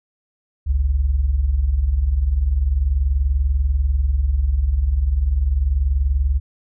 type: tone pair together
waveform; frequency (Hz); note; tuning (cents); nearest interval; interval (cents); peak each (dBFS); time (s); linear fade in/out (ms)
sine; 48.95 / 69.3; G1 / C#2; -2 / 0; tritone; 602; -21 / -16; 0.66-6.4; 20
effects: none